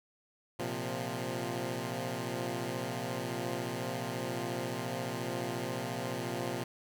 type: chord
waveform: 10% pulse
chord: Bb suspended second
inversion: none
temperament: equal with one note detuned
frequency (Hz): 116.54 / 130.81 / 175.32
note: Bb2 / C3 / F3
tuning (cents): 0 / 0 / +7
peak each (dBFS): -30 / -30 / -32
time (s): 0.59-6.64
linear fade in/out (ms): 5
effects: none